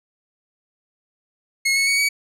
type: tone with pitch steps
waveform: sawtooth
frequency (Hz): 2170 / 2202 / 2234 / 2266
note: C#7 / C#7 / C#7 / C#7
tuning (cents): -37 / -12 / +13 / +37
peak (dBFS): -13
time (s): 1.65-2.09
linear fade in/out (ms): 10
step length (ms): 110
effects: low-pass 11000 Hz 12 dB/octave